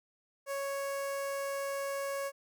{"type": "tone with notch filter", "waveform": "sawtooth", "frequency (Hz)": 554.4, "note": "C#5", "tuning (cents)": 0, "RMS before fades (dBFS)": -36, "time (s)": [0.46, 2.32], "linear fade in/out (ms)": 50, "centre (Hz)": 3600, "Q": 1.3, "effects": []}